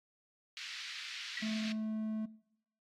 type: band-pass noise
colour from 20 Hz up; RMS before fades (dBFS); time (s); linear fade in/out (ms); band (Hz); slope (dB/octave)
white; -45; 0.57-1.72; 0; 1700 to 4500; 24
type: tone with exponential decay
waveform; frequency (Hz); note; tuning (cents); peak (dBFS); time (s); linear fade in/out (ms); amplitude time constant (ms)
sine; 1937; B6; -34; -36; 1.37-1.53; 2; 34
type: tone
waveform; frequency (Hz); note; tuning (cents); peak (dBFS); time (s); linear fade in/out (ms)
triangle; 217.6; A3; -19; -32; 1.42-2.26; 10
effects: noise-tail reverb RT60 0.7 s tail -20 dB re dry + AAC 48 kbps